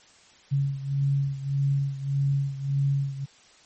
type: beating tone pair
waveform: sine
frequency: 138.59 / 140.29 Hz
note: C#3 / C#3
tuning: 0 / +21 cents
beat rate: 1.7 Hz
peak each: -24 / -28 dBFS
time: 0.51-3.26 s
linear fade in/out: 20 ms
effects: white hiss -55 dBFS RMS until 3.65 s + MP3 32 kbps